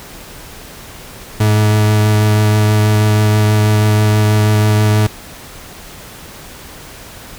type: tone with vibrato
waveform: 40% pulse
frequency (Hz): 106.3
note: G#2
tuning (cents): +41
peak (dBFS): -8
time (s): 1.4-5.07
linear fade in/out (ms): 5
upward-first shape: triangle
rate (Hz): 6.2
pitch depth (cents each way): 13
effects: pink hiss -34 dBFS RMS until 7.38 s